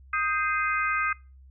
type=harmonic tone with a mistuned harmonic; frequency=415.3 Hz; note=G#4; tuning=in tune; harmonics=3 / 4 / 5 / 6; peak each=-27 / -29 / -31 / -33 dBFS; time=0.13-1.13 s; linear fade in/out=5 ms; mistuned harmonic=4; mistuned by=-92 cents; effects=noise-tail reverb RT60 0.3 s tail -24 dB re dry + added 66 Hz sine -48 dBFS peak until 1.5 s